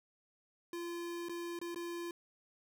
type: tone with dropouts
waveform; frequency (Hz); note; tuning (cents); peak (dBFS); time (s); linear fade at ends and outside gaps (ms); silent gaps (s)
square; 343.6; F4; -28; -40; 0.73-2.11; 2; 1.286-1.294 / 1.59-1.614 / 1.746-1.759
effects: none